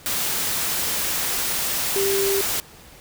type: tone in noise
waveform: sine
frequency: 393.6 Hz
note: G4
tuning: 7 cents sharp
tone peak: -20 dBFS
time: 1.96-2.41 s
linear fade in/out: 0 ms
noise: white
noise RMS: -24 dBFS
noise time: 0.06-2.6 s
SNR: +1 dB
effects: pink hiss -46 dBFS RMS until 3 s